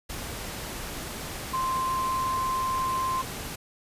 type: tone in noise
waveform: sine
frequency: 1045 Hz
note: C6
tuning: 2 cents flat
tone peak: -25 dBFS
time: 1.53-3.22 s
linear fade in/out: 10 ms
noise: pink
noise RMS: -36 dBFS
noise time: 0.09-3.56 s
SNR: +8 dB
effects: resampled to 32000 Hz